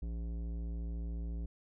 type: tone with tanh clipping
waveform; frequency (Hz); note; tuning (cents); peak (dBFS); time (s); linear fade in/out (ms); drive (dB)
triangle; 57; A#1; -38; -38; 0.02-1.46; 5; 18
effects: none